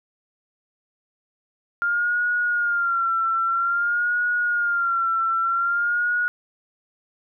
sine tone with vibrato, 1396.9 Hz, F6, in tune, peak -19 dBFS, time 1.82-6.28 s, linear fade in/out 0 ms, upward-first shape sine, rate 0.51 Hz, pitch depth 66 cents each way, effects none

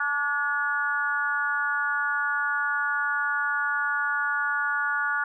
harmonic tone with a mistuned harmonic, 289.2 Hz, D4, 27 cents flat, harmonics 3 / 4 / 5 / 6, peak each -34 / -31 / -25 / -32 dBFS, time 0-5.24 s, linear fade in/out 5 ms, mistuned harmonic 6, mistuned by -29 cents, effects none

